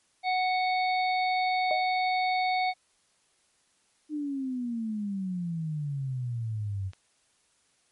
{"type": "harmonic tone", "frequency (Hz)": 740, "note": "F#5", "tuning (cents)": 0, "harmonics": [1, 3, 5, 6], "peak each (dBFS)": [-25, -31, -39, -39], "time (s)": [0.23, 2.74], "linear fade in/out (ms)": 50}
{"type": "tone with exponential decay", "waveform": "sine", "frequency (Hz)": 626, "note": "D#5", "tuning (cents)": 10, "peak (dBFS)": -23, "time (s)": [1.71, 1.9], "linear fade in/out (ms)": 1, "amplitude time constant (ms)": 41}
{"type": "exponential sweep", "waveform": "sine", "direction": "down", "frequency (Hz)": [306.7, 93.1], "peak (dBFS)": -29, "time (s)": [4.09, 6.92], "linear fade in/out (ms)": 50}
{"type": "click", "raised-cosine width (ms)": 0.2, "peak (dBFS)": -31, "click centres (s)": 6.934}
{"effects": ["white hiss -68 dBFS RMS until 7.91 s", "MP3 48 kbps"]}